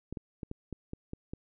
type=clicks; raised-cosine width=3 ms; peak=-25 dBFS; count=8; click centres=0.126 / 0.172 / 0.432 / 0.514 / 0.727 / 0.934 / 1.134 / 1.335 s; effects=none